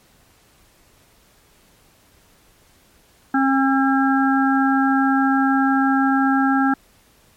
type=harmonic tone; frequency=269.4 Hz; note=C#4; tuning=49 cents flat; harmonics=1 / 3 / 5 / 6; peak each=-16 / -21 / -23 / -24 dBFS; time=3.34-6.74 s; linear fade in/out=5 ms; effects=pink hiss -55 dBFS RMS until 7.36 s + MP3 64 kbps